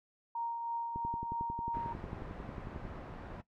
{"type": "tone with tremolo", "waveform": "sine", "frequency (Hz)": 932, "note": "A#5", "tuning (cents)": -1, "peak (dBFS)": -33, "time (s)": [0.35, 1.93], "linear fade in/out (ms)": 5, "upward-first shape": "triangle", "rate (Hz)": 3.1, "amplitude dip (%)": 40}
{"type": "click train", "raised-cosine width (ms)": 3, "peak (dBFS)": -29, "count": 22, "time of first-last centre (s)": [0.96, 2.852], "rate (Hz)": 11.1}
{"type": "low-pass noise", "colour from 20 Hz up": "pink", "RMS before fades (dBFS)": -46, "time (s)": [1.73, 3.42], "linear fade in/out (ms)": 20, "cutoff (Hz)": 1300, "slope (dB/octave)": 12}
{"effects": ["noise-tail reverb RT60 0.1 s tail -17 dB re dry"]}